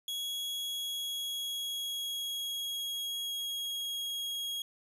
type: tone with pitch glide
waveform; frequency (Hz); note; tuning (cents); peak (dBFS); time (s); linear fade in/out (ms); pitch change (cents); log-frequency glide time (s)
40% pulse; 3332 to 3292; G#7 to G#7; +5 to -16; -33; 0.08-4.62; 2; -21; 0.55-3.86
effects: 11-bit